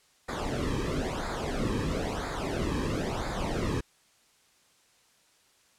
brown noise with flanger, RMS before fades -31 dBFS, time 0.28-3.81 s, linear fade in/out 10 ms, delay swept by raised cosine 0.34 to 1.44 ms, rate 1 Hz, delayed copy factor -0.8, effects white hiss -64 dBFS RMS until 5.78 s + low-pass 9000 Hz 12 dB/octave

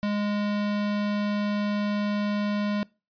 square tone, 206.5 Hz, G#3, 10 cents flat, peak -25 dBFS, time 0.03-2.83 s, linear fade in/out 0 ms, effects noise-tail reverb RT60 0.3 s tail -24 dB re dry + resampled to 11025 Hz

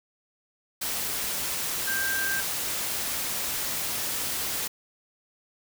sine tone in noise, 1581 Hz, G6, 14 cents sharp, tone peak -27 dBFS, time 1.87-2.41 s, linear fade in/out 10 ms, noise white, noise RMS -30 dBFS, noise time 0.81-4.68 s, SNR 0 dB, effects none

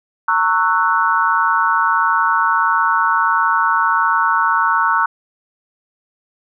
sine chord, F# dominant seventh, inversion first, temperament equal with one note detuned, 915.3 / 1108.7 / 1318.5 / 1480 Hz, A#5 / C#6 / E6 / F#6, -32 / 0 / 0 / 0 cents, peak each -18 dBFS, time 0.28-5.06 s, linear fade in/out 5 ms, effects none

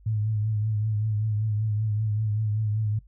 sine tone with vibrato, 107.3 Hz, A2, 43 cents flat, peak -23 dBFS, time 0.06-2.99 s, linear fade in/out 5 ms, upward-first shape triangle, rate 5.2 Hz, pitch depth 58 cents each way, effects noise-tail reverb RT60 0.1 s tail -20 dB re dry + added 50 Hz sine -50 dBFS peak until 3.07 s

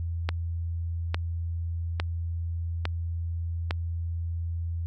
click train, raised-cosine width 0.3 ms, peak -12 dBFS, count 5, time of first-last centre 0.29-3.709 s, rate 1.17 Hz, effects added 84 Hz sine -28 dBFS peak until 4.86 s

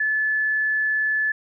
sine tone, 1731 Hz, A6, 29 cents flat, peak -19 dBFS, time 0-1.32 s, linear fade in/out 5 ms, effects none

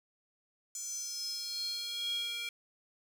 square tone with high-pass filter sweep, 470 Hz, A#4, 14 cents sharp, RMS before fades -38 dBFS, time 0.75-2.49 s, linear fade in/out 2 ms, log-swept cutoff 6800 to 2700 Hz, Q 7.9, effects none

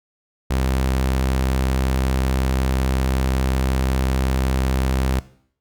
sawtooth tone, 65.41 Hz, C2, in tune, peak -14 dBFS, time 0.5-5.2 s, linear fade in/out 10 ms, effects noise-tail reverb RT60 0.6 s tail -18 dB re dry

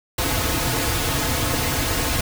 pink noise with comb filter, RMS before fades -22 dBFS, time 0.18-2.21 s, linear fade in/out 5 ms, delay 5.1 ms, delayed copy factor -0.8, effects none

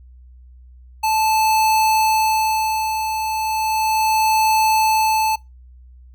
square tone with tremolo, 874 Hz, A5, 12 cents flat, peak -14 dBFS, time 1.03-5.36 s, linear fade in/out 10 ms, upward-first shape sine, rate 0.35 Hz, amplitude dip 55%, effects noise-tail reverb RT60 0.2 s tail -22 dB re dry + added 62 Hz sine -41 dBFS peak until 6.14 s

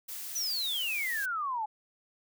blue noise, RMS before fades -40 dBFS, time 0.08-1.26 s, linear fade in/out 10 ms
sine exponential sweep, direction down, 6090 to 830.6 Hz, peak -30 dBFS, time 0.35-1.66 s, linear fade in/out 10 ms
effects none

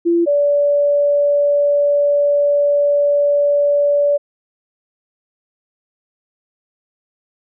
sine tone pair in turn, 340.8 / 576.8 Hz, F4 / D5, -42 / -31 cents, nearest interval major sixth, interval 911 cents, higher second, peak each -11 dBFS, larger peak neither, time 0.05-0.26 / 0.26-4.18 s, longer second, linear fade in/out 20 ms, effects none

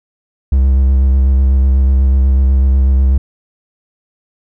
triangle tone with vibrato, 66.4 Hz, C2, 26 cents sharp, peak -5 dBFS, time 0.52-3.18 s, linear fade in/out 5 ms, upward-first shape square, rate 8.1 Hz, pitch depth 24 cents each way, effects none

